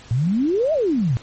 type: exponential two-way sweep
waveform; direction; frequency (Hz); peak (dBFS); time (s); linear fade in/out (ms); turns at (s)
sine; up then down; 110 to 659.3 to 110; -16; 0.11-1.17; 0; 0.73
effects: pink hiss -44 dBFS RMS until 1.22 s + MP3 32 kbps